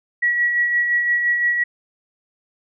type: tone with tremolo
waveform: sine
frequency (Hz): 1925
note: B6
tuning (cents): -45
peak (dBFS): -14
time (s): 0.22-1.64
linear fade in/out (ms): 10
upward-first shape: sine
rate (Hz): 5.8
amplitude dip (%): 40
effects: none